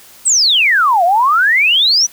sine exponential two-way sweep, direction down then up, 8490 to 669 to 6070 Hz, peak -8 dBFS, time 0.25-2.07 s, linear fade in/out 20 ms, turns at 1.04 s, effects white hiss -41 dBFS RMS until 2.12 s

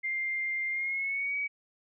sine tone with pitch glide, 2103 to 2267 Hz, C7 to C#7, +8 to +38 cents, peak -29 dBFS, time 0.03-1.48 s, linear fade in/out 20 ms, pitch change +130 cents, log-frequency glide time 0.7-1.36 s, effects none

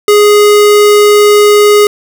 square tone, 415.3 Hz, G#4, in tune, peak -3 dBFS, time 0.08-1.87 s, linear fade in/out 2 ms, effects none

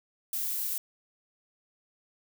violet noise, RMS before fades -32 dBFS, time 0.33-0.78 s, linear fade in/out 2 ms, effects none

